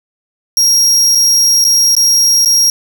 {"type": "tone with dropouts", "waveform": "40% pulse", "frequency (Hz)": 5610, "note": "F8", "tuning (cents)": 7, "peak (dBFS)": -6, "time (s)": [0.57, 2.7], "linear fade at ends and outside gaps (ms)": 1, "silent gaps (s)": [[1.15, 1.154], [1.642, 1.649], [1.951, 1.966], [2.449, 2.458]], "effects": []}